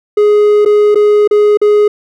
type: tone with dropouts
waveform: triangle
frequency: 417.3 Hz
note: G#4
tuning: 8 cents sharp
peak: -3 dBFS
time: 0.17-1.88 s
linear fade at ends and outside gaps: 5 ms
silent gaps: 0.65-0.658 / 0.947-0.955 / 1.276-1.31 / 1.573-1.615 s
effects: none